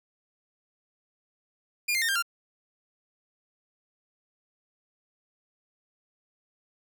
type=tone with pitch steps; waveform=sawtooth; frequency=2415 / 2102 / 1830.2 / 1593.3 / 1387.1 Hz; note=D7 / C7 / A#6 / G6 / F6; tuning=+48 / +7 / -32 / +28 / -12 cents; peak=-21 dBFS; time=1.88-2.225 s; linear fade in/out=10 ms; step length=69 ms; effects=none